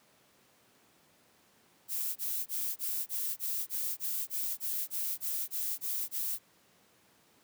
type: noise bursts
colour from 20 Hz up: violet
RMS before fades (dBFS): -34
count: 15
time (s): 1.88-6.388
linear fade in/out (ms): 50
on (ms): 280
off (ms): 22
effects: pink hiss -65 dBFS RMS until 7.43 s + high-pass 150 Hz 12 dB/octave